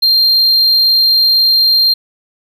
triangle tone, 4186 Hz, C8, in tune, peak -6 dBFS, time 0.02-1.94 s, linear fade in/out 10 ms, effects none

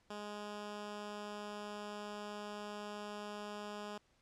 10% pulse tone, 207.7 Hz, G#3, in tune, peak -35 dBFS, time 0.1-3.98 s, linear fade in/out 5 ms, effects pink hiss -73 dBFS RMS until 4.21 s + low-pass 7000 Hz 12 dB/octave

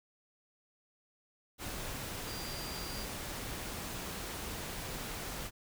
sine tone in noise, 4754 Hz, D8, 20 cents sharp, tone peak -46 dBFS, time 2.25-3.07 s, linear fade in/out 50 ms, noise pink, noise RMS -41 dBFS, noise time 1.58-5.51 s, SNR -8 dB, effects none

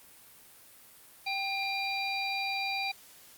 harmonic tone with a mistuned harmonic, 783 Hz, G5, 2 cents flat, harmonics 1 / 3 / 5 / 6, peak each -35 / -33 / -39 / -40 dBFS, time 1.26-2.92 s, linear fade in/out 10 ms, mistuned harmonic 3, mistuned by +38 cents, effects white hiss -55 dBFS RMS until 3.37 s + Opus 32 kbps

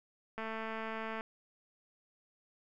click train, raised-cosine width 0.5 ms, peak -26 dBFS, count 185, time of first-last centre 0.38-1.209 s, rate 222 Hz, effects none

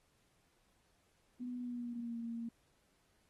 sine tone with pitch glide, 246.9 to 231.7 Hz, B3 to A#3, 0 to -10 cents, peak -39 dBFS, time 1.4-2.49 s, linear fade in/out 5 ms, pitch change -110 cents, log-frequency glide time 1.57-2.19 s, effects pink hiss -75 dBFS RMS until 3.29 s + AAC 32 kbps

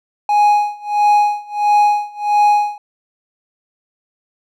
triangle tone with tremolo, 830.6 Hz, G#5, in tune, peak -6 dBFS, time 0.29-2.78 s, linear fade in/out 2 ms, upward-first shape sine, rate 1.5 Hz, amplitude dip 95%, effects none

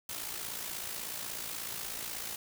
white noise with amplitude modulation, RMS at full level -37 dBFS, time 0.09-2.36 s, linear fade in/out 2 ms, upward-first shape sine, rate 56.4 Hz, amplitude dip 55%, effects none

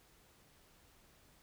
silence, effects pink hiss -66 dBFS RMS until 1.42 s

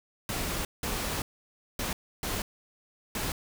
pink noise bursts at uneven times, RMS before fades -32 dBFS, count 5, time 0.29-0.65 / 0.83-1.22 / 1.79-1.93 / 2.23-2.42 / 3.15-3.32 s, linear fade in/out 2 ms, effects none

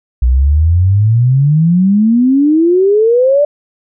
sine exponential sweep, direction up, 59.3 to 596 Hz, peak -6 dBFS, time 0.22-3.45 s, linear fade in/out 5 ms, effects none

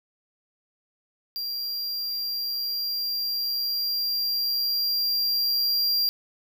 square tone with level ramp, 4757 Hz, D8, 21 cents sharp, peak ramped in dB -29 to -21 dBFS, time 1.36-6.09 s, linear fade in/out 0 ms, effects 9-bit

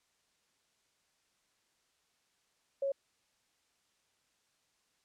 sine tone, 551 Hz, C#5, 11 cents flat, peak -30 dBFS, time 2.82-2.92 s, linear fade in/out 5 ms, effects white hiss -75 dBFS RMS until 5.04 s + low-pass 8000 Hz 12 dB/octave

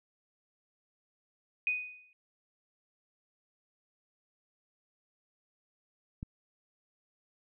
sine tone with exponential decay, 2489 Hz, D#7, in tune, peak -25 dBFS, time 1.67-2.13 s, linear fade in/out 1 ms, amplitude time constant 100 ms
click, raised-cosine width 5 ms, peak -26 dBFS, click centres 6.229 s
effects none

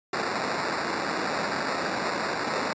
white noise with sample-and-hold, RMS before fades -28 dBFS, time 0.13-2.73 s, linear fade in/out 2 ms, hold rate 3150 Hz, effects high-pass 200 Hz 12 dB/octave + resampled to 16000 Hz

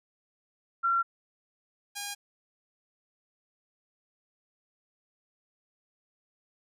sine / 5% pulse tone pair in turn, 1367 / 812.8 Hz, F6 / G#5, -37 / -38 cents, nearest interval major sixth, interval 901 cents, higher first, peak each -23 dBFS, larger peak neither, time 0.83-1.03 / 1.95-2.15 s, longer neither, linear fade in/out 20 ms, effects none

